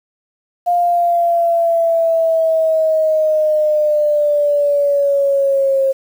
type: linear sweep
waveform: sine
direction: down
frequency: 705 to 536 Hz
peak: -11 dBFS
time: 0.66-5.93 s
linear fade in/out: 20 ms
effects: 7-bit